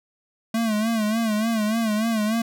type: tone with vibrato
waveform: square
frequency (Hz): 220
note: A3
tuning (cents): 0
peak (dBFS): -21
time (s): 0.54-2.42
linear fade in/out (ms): 5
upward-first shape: sine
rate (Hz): 3.4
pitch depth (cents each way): 84
effects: none